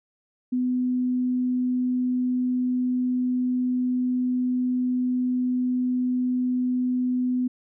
sine tone, 250.9 Hz, B3, 28 cents sharp, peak -21 dBFS, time 0.52-7.48 s, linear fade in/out 10 ms, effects none

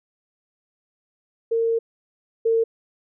sine tone pair in turn, 457.4 / 454.2 Hz, A#4 / A#4, -33 / -45 cents, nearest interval unison, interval 12 cents, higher first, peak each -18 / -16 dBFS, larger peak second, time 1.51-1.79 / 2.45-2.64 s, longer first, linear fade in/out 10 ms, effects none

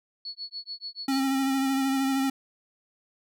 sine tone with tremolo, 4400 Hz, C#8, 14 cents flat, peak -32 dBFS, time 0.25-1.22 s, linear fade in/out 2 ms, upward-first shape sine, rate 6.9 Hz, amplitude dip 100%
square tone with vibrato, 269.1 Hz, C4, 49 cents sharp, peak -24 dBFS, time 1.08-2.3 s, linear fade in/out 5 ms, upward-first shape sine, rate 13 Hz, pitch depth 25 cents each way
effects none

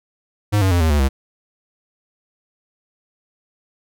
square tone with pitch steps, 103.83 / 95.21 / 87.31 / 80.06 / 73.42 / 67.33 Hz, G#2 / G2 / F2 / D#2 / D2 / C#2, 0 / -50 / 0 / +50 / 0 / -50 cents, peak -14 dBFS, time 0.52-1.09 s, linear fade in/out 20 ms, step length 95 ms, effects none

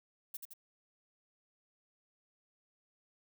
violet noise with echo, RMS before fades -42 dBFS, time 0.34-0.37 s, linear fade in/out 5 ms, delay 83 ms, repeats 2, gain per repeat -4 dB, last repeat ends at 0.536 s, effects none

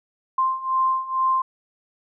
sine beating tone pair, 1046.5 / 1048.7 Hz, C6 / C6, 0 / +4 cents, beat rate 2.2 Hz, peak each -24 / -21 dBFS, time 0.38-1.42 s, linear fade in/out 5 ms, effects none

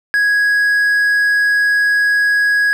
triangle tone, 1661 Hz, G#6, in tune, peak -9 dBFS, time 0.14-2.73 s, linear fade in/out 0 ms, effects none

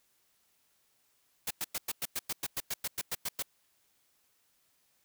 white noise bursts, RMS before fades -34 dBFS, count 15, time 1.47-3.425 s, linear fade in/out 5 ms, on 37 ms, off 100 ms, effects white hiss -72 dBFS RMS until 5.04 s

